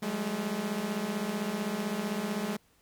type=tone cluster; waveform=sawtooth; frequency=173.9 / 198.2 / 213.9 Hz; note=F3 / G3 / A3; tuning=-7 / +19 / -49 cents; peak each=-38 / -31 / -29 dBFS; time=0.02-2.57 s; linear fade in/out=10 ms; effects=pink hiss -66 dBFS RMS until 2.81 s